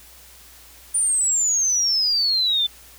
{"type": "exponential sweep", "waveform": "sine", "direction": "down", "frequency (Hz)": [9397, 3500], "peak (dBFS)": -17, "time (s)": [0.94, 2.67], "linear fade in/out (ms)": 10, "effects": ["added 60 Hz sine -52 dBFS peak until 2.98 s", "white hiss -47 dBFS RMS until 2.98 s"]}